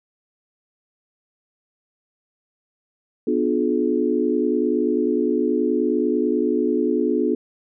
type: chord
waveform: sine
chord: B diminished seventh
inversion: none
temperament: just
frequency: 246.9 / 296.3 / 355.6 / 426.7 Hz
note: B3 / D4 / F4 / Ab4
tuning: 0 / +15 / +31 / +47 cents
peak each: -23 dBFS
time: 3.27-7.35 s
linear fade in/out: 5 ms
effects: none